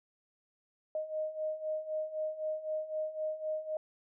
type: beating tone pair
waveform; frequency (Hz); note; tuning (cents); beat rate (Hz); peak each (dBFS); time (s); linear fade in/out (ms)
sine; 619 / 622.9; D#5 / D#5; -9 / +2; 3.9; -39 / -35; 0.95-3.77; 2
effects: none